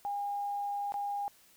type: tone with dropouts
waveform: sine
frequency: 811 Hz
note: G#5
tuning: 41 cents flat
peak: -32 dBFS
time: 0.05-1.28 s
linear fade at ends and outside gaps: 0 ms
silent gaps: 0.921-0.941 s
effects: white hiss -62 dBFS RMS until 1.56 s